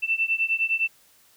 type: beating tone pair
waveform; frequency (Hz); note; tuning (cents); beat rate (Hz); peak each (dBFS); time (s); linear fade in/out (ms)
sine; 2667 / 2676.8; E7 / E7; +20 / +26; 9.8; -24 / -25; 0.02-0.88; 20
effects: white hiss -58 dBFS RMS until 1.36 s